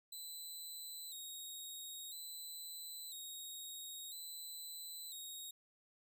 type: tone with vibrato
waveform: 15% pulse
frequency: 3882 Hz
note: B7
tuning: 31 cents flat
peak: -40 dBFS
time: 0.12-5.51 s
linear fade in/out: 5 ms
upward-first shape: square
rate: 0.5 Hz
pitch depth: 56 cents each way
effects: none